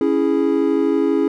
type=chord; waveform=triangle; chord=C# minor; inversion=none; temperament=equal; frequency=277.2 / 329.6 / 415.3 Hz; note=C#4 / E4 / G#4; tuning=0 / 0 / 0 cents; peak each=-17 dBFS; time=0.01-1.28 s; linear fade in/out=2 ms; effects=none